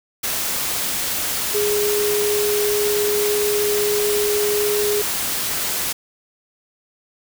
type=tone in noise; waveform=sine; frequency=415.3 Hz; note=G#4; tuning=in tune; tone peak=-18 dBFS; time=1.54-5.02 s; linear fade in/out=10 ms; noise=white; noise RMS=-23 dBFS; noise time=0.23-5.93 s; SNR=+2 dB; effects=none